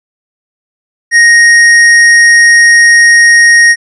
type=tone with tanh clipping; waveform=triangle; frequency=1869 Hz; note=A#6; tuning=4 cents sharp; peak=-3 dBFS; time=1.11-3.76 s; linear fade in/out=50 ms; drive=18 dB; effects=resampled to 24000 Hz